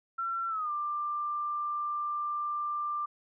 sine tone with pitch glide, 1355 to 1186.4 Hz, E6 to D6, +47 to +17 cents, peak -30 dBFS, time 0.18-3.06 s, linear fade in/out 10 ms, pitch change -230 cents, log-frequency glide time 0.48-0.71 s, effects none

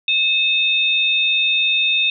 sine tone pair together, 2597 / 3643 Hz, E7 / A#7, -26 / -41 cents, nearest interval tritone, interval 585 cents, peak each -17 dBFS, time 0.08-2.1 s, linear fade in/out 2 ms, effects none

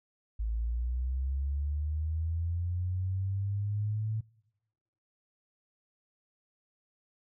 sine linear sweep, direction up, 53.4 to 110.6 Hz, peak -29 dBFS, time 0.39-4.21 s, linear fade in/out 10 ms, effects noise-tail reverb RT60 1.0 s tail -25 dB re dry

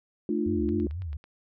sine chord, D minor, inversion second, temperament equal with one note detuned, 220 / 300.9 / 349.2 Hz, A3 / D4 / F4, 0 / +42 / 0 cents, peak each -29 dBFS, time 0.29-0.87 s, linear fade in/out 2 ms
sine tone with vibrato, 82.41 Hz, E2, in tune, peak -31 dBFS, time 0.46-1.17 s, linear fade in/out 5 ms, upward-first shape triangle, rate 4.1 Hz, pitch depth 280 cents each way
click train, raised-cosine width 0.3 ms, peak -35 dBFS, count 6, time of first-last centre 0.69-1.241 s, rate 9.08 Hz
effects none

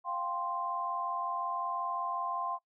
sine chord, F suspended second, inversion none, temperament equal, 698.5 / 784 / 1046.5 Hz, F5 / G5 / C6, 0 / 0 / 0 cents, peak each -39 / -40 / -34 dBFS, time 0.04-2.59 s, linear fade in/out 50 ms, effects noise-tail reverb RT60 0.1 s tail -19 dB re dry

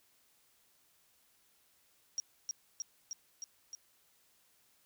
sine tone with echo, 5640 Hz, F8, 16 cents sharp, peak -32 dBFS, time 2.18-2.2 s, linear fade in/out 0 ms, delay 310 ms, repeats 5, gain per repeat -2 dB, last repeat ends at 3.75 s, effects white hiss -70 dBFS RMS until 4.85 s

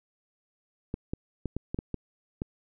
clicks, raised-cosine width 3 ms, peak -18 dBFS, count 8, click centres 0.941 / 1.135 / 1.457 / 1.566 / 1.745 / 1.789 / 1.943 / 2.419 s, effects none

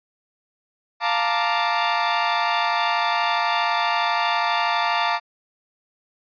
sawtooth chord, Bb major seventh, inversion second, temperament equal, 698.5 / 880 / 932.3 / 1174.7 Hz, F5 / A5 / Bb5 / D6, 0 / 0 / 0 / 0 cents, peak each -21 dBFS, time 1-5.2 s, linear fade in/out 50 ms, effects resampled to 11025 Hz

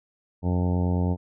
harmonic tone, 89.3 Hz, F2, 39 cents sharp, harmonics 1 / 2 / 3 / 4 / 5 / 6 / 7 / 8 / 9 / 10, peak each -23 / -26 / -31 / -37 / -36 / -40 / -40 / -44 / -41 / -41 dBFS, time 0.42-1.17 s, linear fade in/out 50 ms, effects none

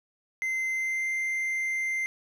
triangle tone with pitch glide, 2071 to 2087 Hz, C7 to C7, -18 to -5 cents, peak -25 dBFS, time 0.42-2.06 s, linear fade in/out 0 ms, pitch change +13 cents, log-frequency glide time 0.71-1.08 s, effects none

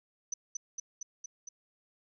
sine tone with echo, 6000 Hz, F#8, 23 cents sharp, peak -31 dBFS, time 0.32-0.34 s, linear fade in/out 5 ms, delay 230 ms, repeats 5, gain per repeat -2 dB, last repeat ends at 1.49 s, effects none

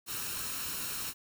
white noise with comb filter, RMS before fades -37 dBFS, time 0.06-1.14 s, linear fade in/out 50 ms, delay 0.73 ms, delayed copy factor +0.55, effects none

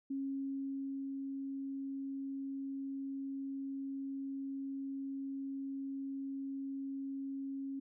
sine tone with ADSR envelope, 272.7 Hz, C#4, 28 cents flat, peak -35 dBFS, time 0.1-7.8 s, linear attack 8 ms, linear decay 1000 ms, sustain -3 dB, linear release 11 ms, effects none

